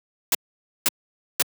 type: noise bursts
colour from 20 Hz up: white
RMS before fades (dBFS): -19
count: 3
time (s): 0.32-1.424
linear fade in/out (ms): 2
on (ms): 28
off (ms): 510
effects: high-pass 150 Hz 12 dB/octave